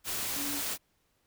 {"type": "tone in noise", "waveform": "sine", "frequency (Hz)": 285.8, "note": "D4", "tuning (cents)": -47, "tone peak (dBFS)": -38, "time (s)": [0.35, 0.62], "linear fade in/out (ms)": 50, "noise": "white", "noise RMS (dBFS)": -34, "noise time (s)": [0.04, 0.78], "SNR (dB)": -7, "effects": ["pink hiss -73 dBFS RMS until 1.26 s"]}